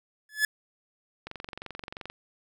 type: tone with exponential growth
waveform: 45% pulse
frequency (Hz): 1717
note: A6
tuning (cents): -43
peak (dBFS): -18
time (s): 0.29-0.45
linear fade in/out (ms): 2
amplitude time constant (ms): 33
type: click train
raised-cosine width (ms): 0.3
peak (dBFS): -22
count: 20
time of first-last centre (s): 1.27-2.1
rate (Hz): 22.9
effects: none